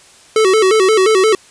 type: tone with vibrato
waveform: square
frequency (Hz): 406.2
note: G#4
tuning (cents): -38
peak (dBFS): -9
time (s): 0.36-1.35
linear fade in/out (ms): 2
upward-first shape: square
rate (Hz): 5.7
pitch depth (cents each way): 130
effects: white hiss -44 dBFS RMS until 1.5 s + resampled to 22050 Hz